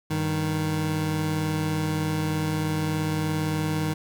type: tone pair together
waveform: 25% pulse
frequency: 98 / 155.56 Hz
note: G2 / D#3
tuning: 0 / 0 cents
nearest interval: minor sixth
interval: 800 cents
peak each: -28 / -21 dBFS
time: 0.1-3.94 s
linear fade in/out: 10 ms
effects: 10-bit